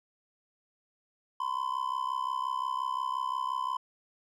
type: tone with amplitude modulation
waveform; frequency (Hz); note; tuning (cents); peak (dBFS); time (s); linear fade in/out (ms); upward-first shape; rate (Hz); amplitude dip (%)
triangle; 1020; C6; -44; -24; 1.4-3.77; 5; sine; 65.7; 90
effects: none